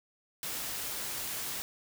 white noise, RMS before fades -37 dBFS, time 0.43-1.62 s, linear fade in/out 0 ms, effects none

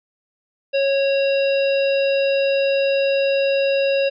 harmonic tone, 550 Hz, C#5, 14 cents flat, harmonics 1 / 3 / 5 / 7 / 9, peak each -16 / -33 / -25 / -33 / -36 dBFS, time 0.73-4.1 s, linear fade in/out 20 ms, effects none

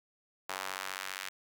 sawtooth tone with high-pass filter sweep, 95 Hz, F#2, 46 cents sharp, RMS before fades -40 dBFS, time 0.49-1.29 s, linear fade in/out 5 ms, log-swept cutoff 930 to 1800 Hz, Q 1.1, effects none

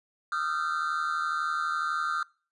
triangle tone cluster, 1223 / 1305 / 1377 / 1545 Hz, D#6 / E6 / F6 / G6, -30 / -18 / -25 / -26 cents, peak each -30 / -35 / -28 / -34 dBFS, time 0.32-2.23 s, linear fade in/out 2 ms, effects noise-tail reverb RT60 0.4 s tail -24 dB re dry + resampled to 24000 Hz

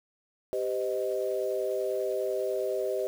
sine chord, C minor, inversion second, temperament equal with one note detuned, 392 / 512.2 / 622.3 Hz, G4 / C5 / Eb5, 0 / -37 / 0 cents, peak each -31 / -32 / -32 dBFS, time 0.53-3.07 s, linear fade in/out 0 ms, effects 8-bit

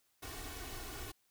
pink noise with comb filter, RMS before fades -45 dBFS, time 0.22-1.12 s, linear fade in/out 10 ms, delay 2.7 ms, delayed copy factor +0.8, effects white hiss -75 dBFS RMS until 1.3 s

